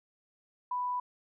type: tone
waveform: sine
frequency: 990 Hz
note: B5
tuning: 4 cents sharp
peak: -30 dBFS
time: 0.71-1 s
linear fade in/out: 5 ms
effects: none